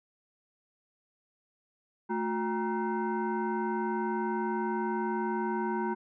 sine tone with frequency modulation, 360 Hz, F#4, 47 cents flat, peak -28 dBFS, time 2.09-5.95 s, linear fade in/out 20 ms, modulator 580 Hz, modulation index 1.4, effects none

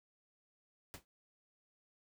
pink noise with exponential decay, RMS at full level -44 dBFS, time 0.94-1.05 s, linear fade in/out 0 ms, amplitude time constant 22 ms, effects none

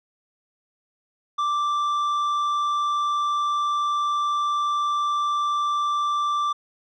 sine tone with tanh clipping, 1174.7 Hz, D6, in tune, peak -22 dBFS, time 1.38-6.53 s, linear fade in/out 10 ms, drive 7 dB, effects none

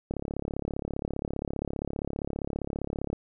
click train, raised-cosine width 2 ms, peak -18 dBFS, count 107, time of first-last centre 0.11-3.13 s, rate 35.1 Hz, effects none

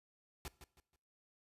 pink noise with echo, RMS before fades -45 dBFS, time 0.45-0.48 s, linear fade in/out 0 ms, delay 160 ms, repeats 3, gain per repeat -10 dB, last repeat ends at 0.96 s, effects noise-tail reverb RT60 0.6 s tail -20 dB re dry + resampled to 32000 Hz

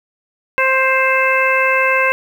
harmonic tone, 526 Hz, C5, 9 cents sharp, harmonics 1 / 2 / 3 / 4 / 5, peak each -18 / -18 / -18 / -18 / -18 dBFS, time 0.58-2.12 s, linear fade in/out 0 ms, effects 7-bit

